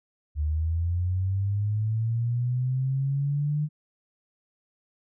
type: linear sweep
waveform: sine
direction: up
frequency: 73.42 to 151.6 Hz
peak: -23 dBFS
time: 0.35-3.69 s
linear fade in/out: 50 ms
effects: none